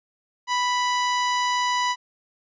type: tone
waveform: sawtooth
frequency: 987.8 Hz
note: B5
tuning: in tune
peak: -17 dBFS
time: 0.47-1.96 s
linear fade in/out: 50 ms
effects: resampled to 16000 Hz